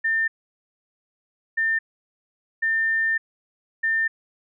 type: tone bursts at uneven times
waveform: sine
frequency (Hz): 1800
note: A6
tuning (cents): +39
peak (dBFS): -19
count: 4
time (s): 0.04-0.28 / 1.57-1.79 / 2.62-3.18 / 3.83-4.08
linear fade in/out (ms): 10
effects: none